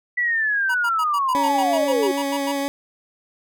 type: linear sweep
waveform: sine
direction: down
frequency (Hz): 1976 to 354.7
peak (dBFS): -18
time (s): 0.17-2.12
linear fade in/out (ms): 10
type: tone bursts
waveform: square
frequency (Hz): 958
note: A#5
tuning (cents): +47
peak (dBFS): -26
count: 13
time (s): 0.69-2.522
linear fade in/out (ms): 10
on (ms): 56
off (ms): 92
type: tone with vibrato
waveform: 20% pulse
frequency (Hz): 279.8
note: C#4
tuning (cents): +16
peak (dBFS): -17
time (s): 1.35-2.68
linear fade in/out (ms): 0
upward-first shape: sine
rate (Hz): 6.2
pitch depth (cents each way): 15
effects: none